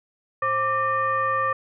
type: tone with frequency modulation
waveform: sine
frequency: 1174.7 Hz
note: D6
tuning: in tune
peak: -20 dBFS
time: 0.42-1.53 s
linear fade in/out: 5 ms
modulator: 644 Hz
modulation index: 0.83
effects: none